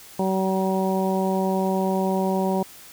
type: harmonic tone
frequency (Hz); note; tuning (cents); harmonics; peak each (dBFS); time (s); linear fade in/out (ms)
190; F#3; +46; 1 / 2 / 3 / 4 / 5; -23 / -26 / -28 / -29 / -30; 0.19-2.63; 5
effects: white hiss -45 dBFS RMS until 2.92 s